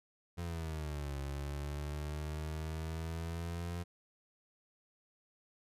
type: exponential two-way sweep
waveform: 30% pulse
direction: down then up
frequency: 87.31 to 69.3 to 87.31 Hz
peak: -35 dBFS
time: 0.37-3.84 s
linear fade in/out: 20 ms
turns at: 1.17 s
effects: resampled to 32000 Hz